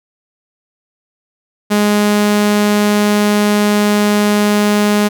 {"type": "tone", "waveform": "sawtooth", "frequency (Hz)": 207.7, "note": "G#3", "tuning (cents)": 0, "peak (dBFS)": -6, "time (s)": [1.7, 5.09], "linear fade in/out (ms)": 20, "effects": []}